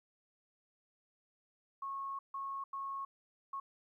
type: tone bursts at uneven times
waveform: sine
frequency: 1095 Hz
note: C#6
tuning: 22 cents flat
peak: -38 dBFS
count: 4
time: 1.82-2.19 / 2.34-2.64 / 2.73-3.05 / 3.53-3.6 s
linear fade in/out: 5 ms
effects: 13-bit